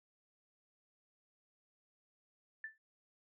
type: tone with exponential decay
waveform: sine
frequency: 1764 Hz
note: A6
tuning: 4 cents sharp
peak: -38 dBFS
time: 2.64-2.78 s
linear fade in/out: 2 ms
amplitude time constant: 29 ms
effects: none